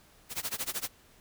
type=noise with tremolo; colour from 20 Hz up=white; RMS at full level=-32 dBFS; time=0.29-0.9 s; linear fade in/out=50 ms; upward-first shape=sine; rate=13 Hz; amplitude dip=95%; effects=pink hiss -60 dBFS RMS until 1.2 s